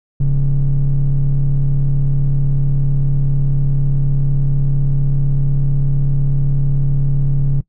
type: ring-modulated tone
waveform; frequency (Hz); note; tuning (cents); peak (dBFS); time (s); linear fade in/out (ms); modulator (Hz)
triangle; 77.78; D#2; 0; -4; 0.2-7.61; 10; 59.9
effects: noise-tail reverb RT60 0.1 s tail -21 dB re dry + tanh soft clip ceiling -6 dBFS